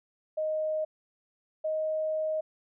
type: tone pair in turn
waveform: sine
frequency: 622.3 / 625.6 Hz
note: D#5 / D#5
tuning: 0 / +9 cents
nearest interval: unison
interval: 9 cents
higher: second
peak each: -27 dBFS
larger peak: neither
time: 0.37-0.85 / 1.64-2.41 s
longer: second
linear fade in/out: 10 ms
effects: none